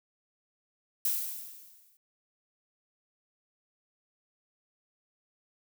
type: noise with exponential decay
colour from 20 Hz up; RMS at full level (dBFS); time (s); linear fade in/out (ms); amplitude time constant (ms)
violet; -27; 1.05-1.97; 2; 200
effects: none